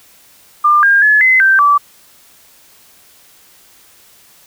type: tone with pitch steps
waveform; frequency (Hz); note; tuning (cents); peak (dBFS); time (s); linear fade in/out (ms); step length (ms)
sine; 1196 / 1610 / 1710 / 2044 / 1563 / 1157; D6 / G6 / A6 / C7 / G6 / D6; +31 / +46 / -50 / -41 / -6 / -26; -6; 0.64-1.78; 10; 190
effects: white hiss -46 dBFS RMS until 4.46 s